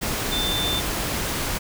sine tone in noise, 3557 Hz, A7, 18 cents sharp, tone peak -24 dBFS, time 0.31-0.81 s, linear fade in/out 20 ms, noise pink, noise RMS -26 dBFS, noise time 0.01-1.59 s, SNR -1 dB, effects none

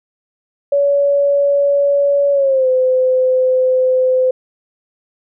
sine tone with pitch glide, 566 to 513.1 Hz, C#5 to C5, +36 to -34 cents, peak -10 dBFS, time 0.72-4.31 s, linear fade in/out 5 ms, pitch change -170 cents, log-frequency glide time 2.32-2.68 s, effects none

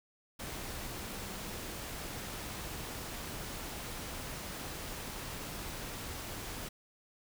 sine tone in noise, 200 Hz, G3, 35 cents sharp, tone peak -49 dBFS, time 1.08-1.51 s, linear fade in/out 10 ms, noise pink, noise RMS -42 dBFS, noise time 0.39-6.69 s, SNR -10 dB, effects none

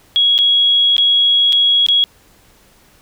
sine tone with dropouts, 3322 Hz, G#7, in tune, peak -9 dBFS, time 0.16-2.04 s, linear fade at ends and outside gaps 0 ms, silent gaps 0.38-0.388 / 0.966-0.981 / 1.524-1.529 / 1.864-1.886 s, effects pink hiss -50 dBFS RMS until 3.01 s

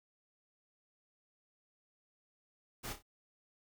pink noise with echo, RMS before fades -42 dBFS, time 2.83-2.94 s, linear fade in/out 20 ms, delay 29 ms, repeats 3, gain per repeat -8 dB, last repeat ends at 3.027 s, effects none

